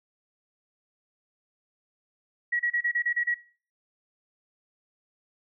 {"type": "tone bursts", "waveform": "sine", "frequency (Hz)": 1917, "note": "A#6", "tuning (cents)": 48, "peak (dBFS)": -23, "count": 8, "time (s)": [2.52, 3.345], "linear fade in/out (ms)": 10, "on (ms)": 76, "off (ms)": 31, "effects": ["noise-tail reverb RT60 0.4 s tail -19 dB re dry"]}